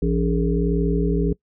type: harmonic tone with a mistuned harmonic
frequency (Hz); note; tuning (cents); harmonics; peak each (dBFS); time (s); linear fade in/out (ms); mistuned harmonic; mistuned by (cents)
56.4; A1; +44; 1 / 3 / 5 / 7 / 8; -22 / -22 / -25 / -25 / -30; 0.02-1.33; 5; 7; +64
effects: noise-tail reverb RT60 0.1 s tail -22 dB re dry